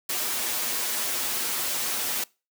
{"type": "noise with comb filter", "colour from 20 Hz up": "white", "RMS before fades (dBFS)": -28, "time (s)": [0.09, 2.24], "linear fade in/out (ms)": 5, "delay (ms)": 8.2, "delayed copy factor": 0.55, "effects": ["noise-tail reverb RT60 0.3 s tail -24 dB re dry", "high-pass 200 Hz 12 dB/octave"]}